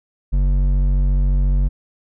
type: tone with hard clipping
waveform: sine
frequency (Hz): 47.13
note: F#1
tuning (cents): +33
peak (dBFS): -15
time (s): 0.32-1.69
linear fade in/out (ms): 20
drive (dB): 8
effects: none